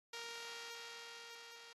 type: tone with level ramp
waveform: 5% pulse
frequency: 466.2 Hz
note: A#4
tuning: in tune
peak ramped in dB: -33 to -44 dBFS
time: 0.13-1.73 s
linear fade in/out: 5 ms
effects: AAC 32 kbps